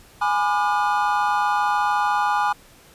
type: chord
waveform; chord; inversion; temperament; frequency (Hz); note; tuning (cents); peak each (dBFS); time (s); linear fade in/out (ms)
triangle; G# diminished seventh; none; just; 830.6 / 996.7 / 1196.1 / 1435.3; G#5 / B5 / D6 / F6; 0 / +16 / +31 / +47; -19 / -23 / -23 / -25; 0.21-2.53; 10
effects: pink hiss -50 dBFS RMS until 2.94 s + resampled to 32000 Hz